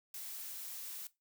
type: noise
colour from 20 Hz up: blue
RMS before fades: -45 dBFS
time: 0.14-1.07 s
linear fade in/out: 2 ms
effects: noise-tail reverb RT60 0.2 s tail -18 dB re dry